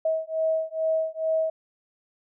sine beating tone pair, 639 / 641.3 Hz, D#5 / E5, +46 / -48 cents, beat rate 2.3 Hz, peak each -26 dBFS, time 0.05-1.5 s, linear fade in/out 5 ms, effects none

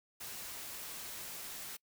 white noise, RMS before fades -45 dBFS, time 0.2-1.77 s, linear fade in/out 10 ms, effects noise-tail reverb RT60 0.1 s tail -25 dB re dry

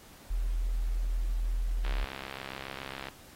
sine tone, 41.2 Hz, E1, in tune, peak -27 dBFS, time 0.3-2.05 s, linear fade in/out 10 ms
click train, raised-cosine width 0.3 ms, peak -23 dBFS, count 84, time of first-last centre 1.85-3.085 s, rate 67.2 Hz
effects pink hiss -54 dBFS RMS until 3.35 s + AAC 48 kbps

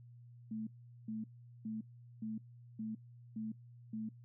sine tone bursts, 219 Hz, A3, 8 cents flat, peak -38 dBFS, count 7, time 0.51-4.09 s, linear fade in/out 5 ms, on 160 ms, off 410 ms, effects noise-tail reverb RT60 0.1 s tail -18 dB re dry + added 120 Hz sine -54 dBFS peak until 4.24 s

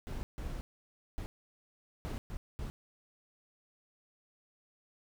brown noise bursts at uneven times, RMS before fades -39 dBFS, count 6, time 0.07-0.23 / 0.38-0.61 / 1.18-1.26 / 2.05-2.18 / 2.3-2.37 / 2.59-2.7 s, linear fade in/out 0 ms, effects none

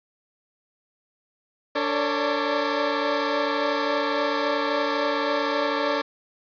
20% pulse tone cluster, 290.2 / 451.8 / 552 / 584 Hz, D4 / A4 / C#5 / D5, -21 / +46 / -7 / -10 cents, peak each -23 dBFS, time 1.75-6.02 s, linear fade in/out 10 ms, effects resampled to 11025 Hz + 8-bit

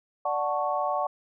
sine chord, D major seventh, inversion none, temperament equal, 587.3 / 740 / 880 / 1108.7 Hz, D5 / F#5 / A5 / C#6, 0 / 0 / 0 / 0 cents, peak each -30 / -29 / -32 / -30 dBFS, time 0.25-1.07 s, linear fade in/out 5 ms, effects none

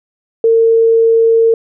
sine tone, 454.7 Hz, A#4, 43 cents flat, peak -6 dBFS, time 0.44-1.54 s, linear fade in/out 2 ms, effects none

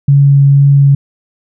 sine tone with vibrato, 140.1 Hz, C#3, 19 cents sharp, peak -3 dBFS, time 0.08-0.95 s, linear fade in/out 5 ms, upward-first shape triangle, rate 2.1 Hz, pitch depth 8 cents each way, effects none

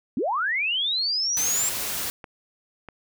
sine linear sweep, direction up, 199.3 to 7530 Hz, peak -22 dBFS, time 0.17-1.69 s, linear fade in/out 2 ms
white noise, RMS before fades -29 dBFS, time 1.37-2.1 s, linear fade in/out 0 ms
clicks, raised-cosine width 0.5 ms, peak -24 / -25 dBFS, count 2, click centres 2.242 / 2.887 s
effects none

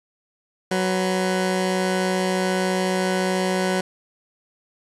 15% pulse tone pair together, 185.9 / 496.3 Hz, F#3 / B4, +8 / +8 cents, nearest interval octave + perfect fourth, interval 1700 cents, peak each -14 / -23 dBFS, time 0.71-3.81 s, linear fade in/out 5 ms, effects resampled to 24000 Hz + 8-bit

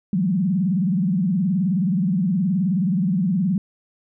sine tone with vibrato, 184.6 Hz, F#3, 4 cents flat, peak -17 dBFS, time 0.13-3.58 s, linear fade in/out 2 ms, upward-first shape sine, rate 19 Hz, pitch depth 210 cents each way, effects none

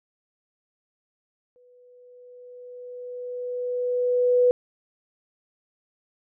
sine tone with exponential growth, 493.9 Hz, B4, in tune, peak -14 dBFS, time 1.56-4.51 s, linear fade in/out 0 ms, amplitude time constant 640 ms, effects none

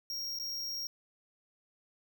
square tone with dropouts, 5588 Hz, F8, in tune, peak -36 dBFS, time 0.1-0.87 s, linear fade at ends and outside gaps 1 ms, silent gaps 0.388-0.398 s, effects 11-bit

